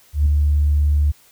sine tone with ADSR envelope, 73.6 Hz, D2, 4 cents sharp, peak -9 dBFS, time 0.13-1.12 s, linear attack 130 ms, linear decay 5 ms, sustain -3 dB, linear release 17 ms, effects tanh soft clip ceiling -8 dBFS + white hiss -52 dBFS RMS until 1.31 s

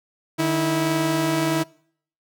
sawtooth tone pair together, 152.03 / 325.5 Hz, D#3 / E4, -40 / -22 cents, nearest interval octave + minor second, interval 1318 cents, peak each -21 / -17 dBFS, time 0.38-1.64 s, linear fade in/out 20 ms, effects noise-tail reverb RT60 0.6 s tail -24 dB re dry

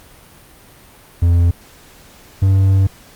triangle tone pair in turn, 85.9 / 96.42 Hz, F2 / G2, -28 / -28 cents, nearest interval major second, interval 200 cents, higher second, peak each -7 dBFS, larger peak neither, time 1.22-1.51 / 2.42-2.87 s, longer second, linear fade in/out 5 ms, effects pink hiss -44 dBFS RMS until 3.15 s + Opus 48 kbps

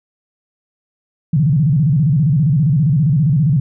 sine tone with vibrato, 146.83 Hz, D3, in tune, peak -10 dBFS, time 1.33-3.6 s, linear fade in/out 5 ms, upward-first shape square, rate 15 Hz, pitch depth 190 cents each way, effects none

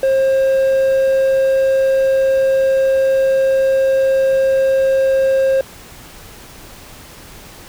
triangle tone, 534 Hz, C5, 35 cents sharp, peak -9 dBFS, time 0.03-5.61 s, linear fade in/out 2 ms, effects pink hiss -38 dBFS RMS until 7.68 s

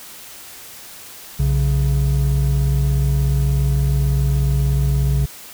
triangle tone pair together, 61.74 / 138.35 Hz, B1 / C#3, 0 / -3 cents, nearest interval octave + major second, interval 1397 cents, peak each -15 dBFS, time 1.39-5.26 s, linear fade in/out 10 ms, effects white hiss -38 dBFS RMS until 5.53 s

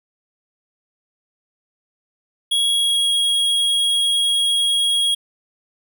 square tone with pitch glide, 3322 to 3297 Hz, G#7 to G#7, 0 to -13 cents, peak -16 dBFS, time 2.51-5.15 s, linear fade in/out 10 ms, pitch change -13 cents, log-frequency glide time 2.68-3.09 s, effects none

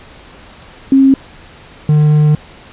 sine / triangle tone pair in turn, 269.3 / 150.82 Hz, C#4 / D3, -50 / +46 cents, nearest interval minor seventh, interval 1004 cents, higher first, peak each -4 dBFS, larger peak neither, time 0.92-1.14 / 1.89-2.35 s, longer second, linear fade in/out 2 ms, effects pink hiss -38 dBFS RMS until 2.72 s + resampled to 8000 Hz

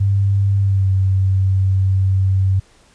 sine tone with pitch glide, 99 to 95.57 Hz, G2 to G2, +18 to -43 cents, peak -12 dBFS, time 0-2.6 s, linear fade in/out 10 ms, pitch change -61 cents, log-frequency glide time 0.6-0.9 s, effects pink hiss -52 dBFS RMS until 2.94 s + resampled to 22050 Hz

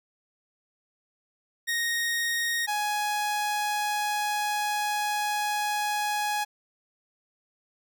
sawtooth tone pair in turn, 1864.7 / 835 Hz, A#6 / G#5, 0 / +9 cents, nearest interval octave + major second, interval 1391 cents, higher first, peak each -22 dBFS, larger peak neither, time 1.67-2.67 / 2.67-6.45 s, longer second, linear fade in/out 20 ms, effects none

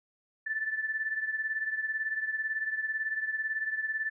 sine beating tone pair, 1754 / 1772 Hz, A6 / A6, -6 / +12 cents, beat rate 18 Hz, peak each -31 / -36 dBFS, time 0.46-4.1 s, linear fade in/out 10 ms, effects none

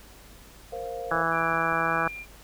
sine chord, Bb suspended second, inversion none, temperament just, 466.2 / 524.4 / 699.2 Hz, Bb4 / C5 / F5, 0 / +4 / +2 cents, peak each -36 dBFS, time 0.72-1.23 s, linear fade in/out 10 ms
harmonic tone, 164.81 Hz, E3, in tune, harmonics 1 / 2 / 3 / 4 / 5 / 6 / 7 / 8 / 9 / 10, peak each -36 / -36 / -35 / -33 / -32 / -35 / -30 / -30 / -30 / -32 dBFS, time 1.11-2.08 s, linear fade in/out 2 ms
clicks, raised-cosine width 5 ms, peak -33 dBFS, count 5, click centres 1.115 / 1.156 / 1.534 / 1.727 / 2.07 s
sine tone with pitch glide, 2372 to 2390 Hz, D7 to D7, +17 to +30 cents, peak -36 dBFS, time 1.31-2.26 s, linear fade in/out 50 ms, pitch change +13 cents, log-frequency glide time 1.87-1.94 s
effects added 50 Hz sine -51 dBFS peak until 2.43 s + pink hiss -51 dBFS RMS until 2.43 s

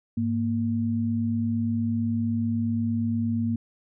sine tone pair together, 103.39 / 232.1 Hz, G#2 / A#3, -7 / -7 cents, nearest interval octave + major second, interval 1400 cents, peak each -28 / -24 dBFS, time 0.17-3.56 s, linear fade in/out 5 ms, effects none

